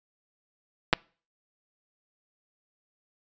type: clicks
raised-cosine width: 0.3 ms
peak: -4 dBFS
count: 2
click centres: 0.929 / 0.935 s
effects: noise-tail reverb RT60 0.4 s tail -26 dB re dry + resampled to 16000 Hz